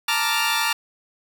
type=chord; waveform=15% pulse; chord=Bb major seventh; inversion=third; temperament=equal; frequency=880 / 932.3 / 1174.7 / 1396.9 Hz; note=A5 / Bb5 / D6 / F6; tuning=0 / 0 / 0 / 0 cents; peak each=-19 dBFS; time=0.08-0.73 s; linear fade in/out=5 ms; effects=none